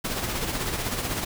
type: noise with tremolo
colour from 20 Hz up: pink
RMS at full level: -27 dBFS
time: 0.04-1.25 s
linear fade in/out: 10 ms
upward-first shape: sine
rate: 16 Hz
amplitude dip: 45%
effects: none